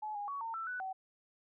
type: tone with pitch steps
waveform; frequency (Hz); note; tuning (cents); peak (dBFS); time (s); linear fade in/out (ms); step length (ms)
sine; 855 / 819 / 1123 / 909 / 1332 / 1488 / 760; A5 / G#5 / C#6 / A#5 / E6 / F#6 / F#5; -50 / -24 / +22 / -44 / +18 / +9 / +46; -37; 0.02-0.93; 10; 130
effects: none